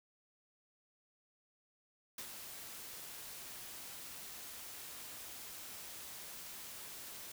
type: noise with ADSR envelope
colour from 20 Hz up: white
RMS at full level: -44 dBFS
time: 2.18-7.32 s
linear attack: 4 ms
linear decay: 67 ms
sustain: -5 dB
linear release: 4 ms
effects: none